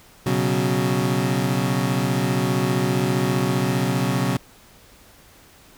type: chord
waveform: 25% pulse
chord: B suspended second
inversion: none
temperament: equal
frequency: 123.47 / 138.59 / 185 Hz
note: B2 / C#3 / F#3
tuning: 0 / 0 / 0 cents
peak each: -20 dBFS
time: 0.26-4.37 s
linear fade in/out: 5 ms
effects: pink hiss -50 dBFS RMS until 5.77 s